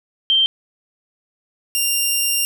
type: tone pair in turn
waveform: sine / 10% pulse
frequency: 3141 / 2789 Hz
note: G7 / F7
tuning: +3 / -3 cents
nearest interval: major second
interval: 206 cents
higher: first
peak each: -12 / -8 dBFS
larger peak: second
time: 0.3-0.46 / 1.75-2.45 s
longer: second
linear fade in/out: 0 ms
effects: none